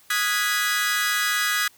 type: chord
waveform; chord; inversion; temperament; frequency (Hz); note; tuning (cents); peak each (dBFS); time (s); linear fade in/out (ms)
sawtooth; G# minor seventh; second; equal with one note detuned; 1244.5 / 1460.4 / 1661.2 / 1975.5; D#6 / F#6 / G#6 / B6; 0 / -23 / 0 / 0; -24 / -26 / -21 / -23; 0.1-1.68; 5
effects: white hiss -55 dBFS RMS until 1.77 s